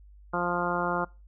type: harmonic tone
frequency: 175.4 Hz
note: F3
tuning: 8 cents sharp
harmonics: 1 / 2 / 3 / 4 / 5 / 6 / 7 / 8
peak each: -34 / -34 / -34 / -34 / -34 / -34 / -34 / -34 dBFS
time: 0.33-1.05 s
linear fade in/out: 10 ms
effects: noise-tail reverb RT60 0.3 s tail -24 dB re dry + added 50 Hz sine -49 dBFS peak until 1.27 s